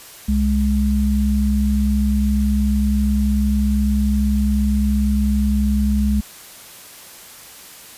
sine tone pair together, 65.6 / 208.3 Hz, C2 / G#3, +5 / +5 cents, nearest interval octave + minor sixth, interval 2000 cents, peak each -17 dBFS, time 0.28-6.21 s, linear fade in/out 10 ms, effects white hiss -40 dBFS RMS until 7.97 s + resampled to 32000 Hz

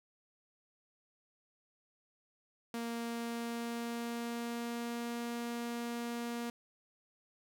sawtooth tone with pitch glide, 233.1 to 236.5 Hz, A#3 to A#3, 0 to +25 cents, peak -33 dBFS, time 2.74-6.5 s, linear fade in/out 2 ms, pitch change +25 cents, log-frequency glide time 2.91-5.22 s, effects none

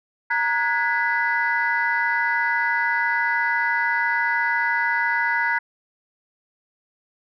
sine tone cluster, 932 / 1461 / 1662 / 1996 Hz, A#5 / F#6 / G#6 / B6, -1 / -22 / +1 / +18 cents, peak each -24 dBFS, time 0.3-5.59 s, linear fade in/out 10 ms, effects tanh soft clip ceiling -10 dBFS

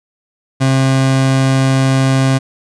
30% pulse tone, 133.3 Hz, C3, 33 cents sharp, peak -7 dBFS, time 0.6-2.39 s, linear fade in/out 20 ms, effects resampled to 22050 Hz

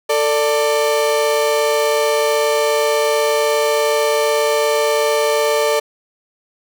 35% pulse tone pair together, 445.9 / 588.5 Hz, A4 / D5, +23 / +3 cents, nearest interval perfect fourth, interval 480 cents, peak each -15 dBFS, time 0.09-5.8 s, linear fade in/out 10 ms, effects none

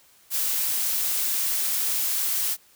blue noise, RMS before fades -25 dBFS, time 0.3-2.57 s, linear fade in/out 50 ms, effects white hiss -57 dBFS RMS until 2.75 s

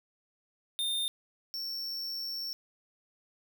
square tone pair in turn, 3629 / 5446 Hz, A#7 / F8, -47 / -44 cents, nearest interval perfect fifth, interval 703 cents, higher second, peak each -30 / -35 dBFS, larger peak first, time 0.79-1.08 / 1.54-2.53 s, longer second, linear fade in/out 0 ms, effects none

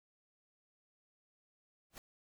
pink noise with exponential growth, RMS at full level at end -45 dBFS, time 1.9-1.98 s, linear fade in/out 1 ms, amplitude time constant 16 ms, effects none

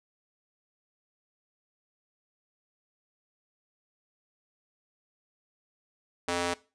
square tone with high-pass filter, 87.31 Hz, F2, in tune, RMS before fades -30 dBFS, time 6.28-6.54 s, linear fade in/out 5 ms, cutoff 440 Hz, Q 0.75, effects noise-tail reverb RT60 0.3 s tail -19 dB re dry + resampled to 22050 Hz

